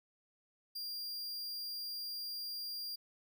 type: tone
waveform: 45% pulse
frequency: 4780 Hz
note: D8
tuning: 30 cents sharp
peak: -39 dBFS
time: 0.75-2.96 s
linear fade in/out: 10 ms
effects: none